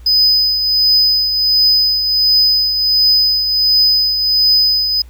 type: tone with tremolo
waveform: triangle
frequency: 5010 Hz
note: D#8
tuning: 11 cents sharp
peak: -6 dBFS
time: 0.06-5.02 s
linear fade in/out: 5 ms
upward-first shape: triangle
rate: 1.4 Hz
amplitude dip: 55%
effects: added 60 Hz sine -34 dBFS peak until 5.09 s + pink hiss -51 dBFS RMS until 5.09 s